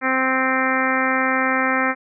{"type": "harmonic tone", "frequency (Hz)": 261.3, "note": "C4", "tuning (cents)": -2, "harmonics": [1, 2, 3, 4, 5, 6, 7, 8, 9], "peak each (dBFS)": [-24, -26, -27, -27, -24, -26, -24, -26, -30], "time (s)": [0.01, 1.95], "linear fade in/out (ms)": 50, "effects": []}